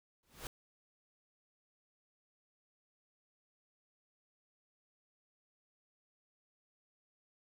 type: noise with exponential growth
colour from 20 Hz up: pink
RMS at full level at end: -41 dBFS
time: 0.23-0.47 s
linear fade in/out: 1 ms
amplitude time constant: 51 ms
effects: none